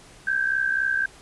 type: tone pair together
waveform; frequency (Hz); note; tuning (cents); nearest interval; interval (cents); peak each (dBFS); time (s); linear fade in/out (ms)
sine; 1562 / 1625.8; G6 / G#6; -7 / -37; minor second; 70; -22 / -26; 0.27-1.06; 5
effects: pink hiss -49 dBFS RMS until 1.21 s + resampled to 24000 Hz